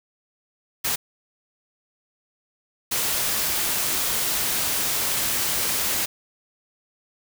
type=noise bursts at uneven times; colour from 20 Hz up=white; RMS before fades=-24 dBFS; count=2; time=0.84-0.96 / 2.91-6.06 s; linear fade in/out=10 ms; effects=none